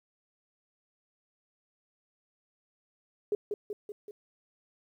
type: tone with echo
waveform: sine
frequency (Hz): 414.4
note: G#4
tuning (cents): -4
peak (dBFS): -25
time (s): 3.32-3.35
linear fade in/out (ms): 2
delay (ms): 190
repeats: 4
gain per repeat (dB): -4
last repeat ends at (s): 4.11
effects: 11-bit